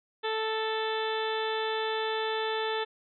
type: harmonic tone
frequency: 440 Hz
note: A4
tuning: in tune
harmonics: 1 / 2 / 3 / 4 / 5 / 6 / 7 / 8 / 9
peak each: -31 / -34 / -39 / -37 / -46 / -43 / -44 / -38 / -47 dBFS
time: 0.23-2.85 s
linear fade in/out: 20 ms
effects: none